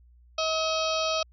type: harmonic tone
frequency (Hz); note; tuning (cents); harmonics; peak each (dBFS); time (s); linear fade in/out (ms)
638; D#5; +43; 1 / 2 / 4 / 5 / 6 / 7 / 8 / 9; -28 / -31 / -34 / -35 / -36 / -36 / -37 / -38; 0.38-1.23; 5
effects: added 60 Hz sine -53 dBFS peak until 1.32 s